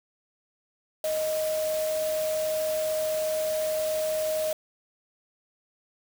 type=tone in noise; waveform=sine; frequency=624 Hz; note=D#5; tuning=5 cents sharp; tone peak=-25 dBFS; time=1.04-4.53 s; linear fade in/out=2 ms; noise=white; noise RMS=-37 dBFS; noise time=1.04-4.53 s; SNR=+9 dB; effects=none